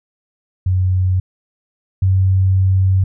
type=tone pair in turn; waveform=sine; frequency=92.5 / 94.72 Hz; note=F#2 / F#2; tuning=0 / +41 cents; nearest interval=unison; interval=41 cents; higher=second; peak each=-12 / -10 dBFS; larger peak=second; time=0.66-1.2 / 2.02-3.04 s; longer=second; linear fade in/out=5 ms; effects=none